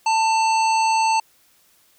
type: harmonic tone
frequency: 890 Hz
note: A5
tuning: 20 cents sharp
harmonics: 1 / 3 / 5 / 7 / 9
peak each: -16 / -26 / -30 / -33 / -35 dBFS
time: 0.06-1.2 s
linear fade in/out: 5 ms
effects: white hiss -58 dBFS RMS until 1.98 s